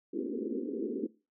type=band-pass noise; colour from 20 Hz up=pink; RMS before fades=-35 dBFS; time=0.13-1.07 s; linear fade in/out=10 ms; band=220 to 470 Hz; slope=96 dB/octave; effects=noise-tail reverb RT60 0.3 s tail -20 dB re dry